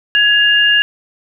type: tone pair together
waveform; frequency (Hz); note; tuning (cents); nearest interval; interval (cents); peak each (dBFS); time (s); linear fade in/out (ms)
sine; 1673.2 / 2814; G#6 / F7; +12 / +12; major sixth; 900; -11; 0.15-0.82; 0
effects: none